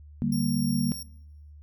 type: chord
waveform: sine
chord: G minor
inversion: second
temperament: equal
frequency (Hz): 146.83 / 196 / 233.1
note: D3 / G3 / Bb3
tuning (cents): 0 / 0 / 0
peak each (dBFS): -29 / -29 / -26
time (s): 0.22-0.92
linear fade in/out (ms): 0
type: tone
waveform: 15% pulse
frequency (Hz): 5560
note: F8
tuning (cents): -9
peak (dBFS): -30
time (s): 0.32-1.03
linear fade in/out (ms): 5
effects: noise-tail reverb RT60 0.9 s tail -23 dB re dry + added 74 Hz sine -45 dBFS peak until 1.62 s